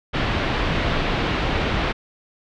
pink low-pass noise, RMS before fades -22 dBFS, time 0.13-1.93 s, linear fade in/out 20 ms, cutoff 3600 Hz, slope 24 dB/octave, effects none

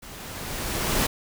pink noise with level ramp, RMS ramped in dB -42 to -22 dBFS, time 0.02-1.07 s, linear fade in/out 10 ms, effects none

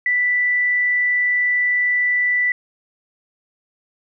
sine tone, 1975.5 Hz, B6, in tune, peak -15 dBFS, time 0.06-2.52 s, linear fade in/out 2 ms, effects none

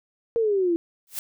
sine exponential sweep, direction down, 471.2 to 329.6 Hz, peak -19 dBFS, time 0.36-0.76 s, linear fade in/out 0 ms
blue noise with exponential growth, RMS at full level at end -26 dBFS, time 1.07-1.19 s, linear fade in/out 1 ms, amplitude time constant 26 ms
effects none

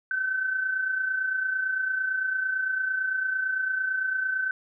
sine tone pair together, 1503 / 1531.9 Hz, F#6 / G6, +27 / -40 cents, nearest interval unison, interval 33 cents, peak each -34 / -25 dBFS, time 0.11-4.51 s, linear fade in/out 2 ms, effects none

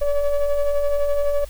triangle ring-modulated tone, 285.1 Hz, C#4, 49 cents sharp, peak -11 dBFS, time 0.01-1.45 s, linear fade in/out 10 ms, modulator 291 Hz, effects added 50 Hz sine -37 dBFS peak until 1.49 s + white hiss -47 dBFS RMS until 1.49 s

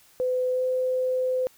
sine tone with pitch glide, 506 to 511 Hz, B4 to C5, +42 to -41 cents, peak -22 dBFS, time 0.2-1.47 s, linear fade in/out 0 ms, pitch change +17 cents, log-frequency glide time 0.51-0.63 s, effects white hiss -57 dBFS RMS until 1.57 s

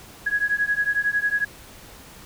sine beating tone pair, 1661.2 / 1672.2 Hz, G#6 / G#6, 0 / +11 cents, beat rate 11 Hz, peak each -23 / -23 dBFS, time 0.26-1.45 s, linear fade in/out 10 ms, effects pink hiss -45 dBFS RMS until 2.25 s

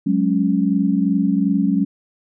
sine chord, F# suspended second, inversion none, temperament equal, 185 / 207.7 / 277.2 Hz, F#3 / G#3 / C#4, 0 / 0 / 0 cents, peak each -19 dBFS, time 0.06-1.85 s, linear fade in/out 10 ms, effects none

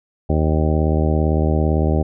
harmonic tone, 77.78 Hz, D#2, in tune, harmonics 1 / 2 / 3 / 4 / 5 / 6 / 7 / 8 / 10, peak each -17 / -21 / -24 / -25 / -25 / -30 / -28 / -28 / -30 dBFS, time 0.29-2.03 s, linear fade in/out 10 ms, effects none

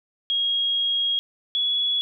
sine tone pair in turn, 3279 / 3381 Hz, G#7 / G#7, -23 / +30 cents, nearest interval minor second, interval 53 cents, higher second, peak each -20 dBFS, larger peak neither, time 0.3-1.19 / 1.55-2.01 s, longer first, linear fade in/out 0 ms, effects none

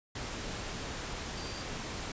sine tone in noise, 4699 Hz, D8, in tune, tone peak -47 dBFS, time 1.37-1.62 s, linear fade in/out 5 ms, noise pink, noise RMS -39 dBFS, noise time 0.15-2.12 s, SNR -11 dB, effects resampled to 16000 Hz

